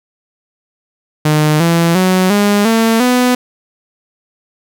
sawtooth tone with pitch steps, 152.4 / 168.12 / 185.47 / 204.6 / 225.7 / 249 Hz, D#3 / E3 / F#3 / G#3 / A3 / B3, -36 / +34 / +4 / -26 / +44 / +14 cents, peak -5 dBFS, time 1.25-3.35 s, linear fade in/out 5 ms, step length 350 ms, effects none

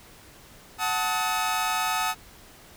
sawtooth chord, D# diminished, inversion first, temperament equal with one note detuned, 740 / 880 / 1270.7 Hz, F#5 / A5 / D#6, 0 / 0 / +36 cents, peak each -26 / -25 / -24 dBFS, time 0.78-2.15 s, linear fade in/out 50 ms, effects pink hiss -50 dBFS RMS until 2.76 s

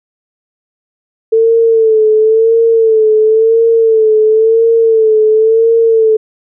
sine tone with vibrato, 444.8 Hz, A4, 19 cents sharp, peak -5 dBFS, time 1.32-6.17 s, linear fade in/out 10 ms, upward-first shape sine, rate 0.96 Hz, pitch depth 51 cents each way, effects none

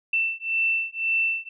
sine beating tone pair, 2674 / 2675.9 Hz, E7 / E7, +24 / +25 cents, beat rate 1.9 Hz, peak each -25 dBFS, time 0.13-1.49 s, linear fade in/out 5 ms, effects none

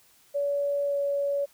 sine tone with pitch glide, 569 to 565.1 Hz, C#5 to C#5, +45 to +33 cents, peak -24 dBFS, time 0.34-1.46 s, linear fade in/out 20 ms, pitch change -12 cents, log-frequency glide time 0.85-0.97 s, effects white hiss -60 dBFS RMS until 1.53 s

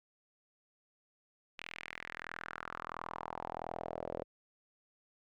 sawtooth tone with band-pass filter sweep, 41.47 Hz, E1, 11 cents sharp, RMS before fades -44 dBFS, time 1.58-4.24 s, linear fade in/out 10 ms, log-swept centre 2600 to 530 Hz, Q 3.3, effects none

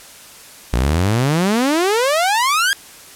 sawtooth exponential sweep, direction up, 56 to 1661.2 Hz, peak -10 dBFS, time 0.73-2.73 s, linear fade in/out 0 ms, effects white hiss -40 dBFS RMS until 3.15 s + low-pass 12000 Hz 12 dB/octave

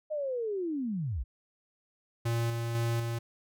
sine linear sweep, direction down, 624 to 45 Hz, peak -30 dBFS, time 0.1-1.24 s, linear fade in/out 20 ms
square tone with tremolo, 116.54 Hz, A#2, in tune, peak -28 dBFS, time 2.25-3.19 s, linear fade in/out 10 ms, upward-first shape square, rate 2 Hz, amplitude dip 35%
effects none

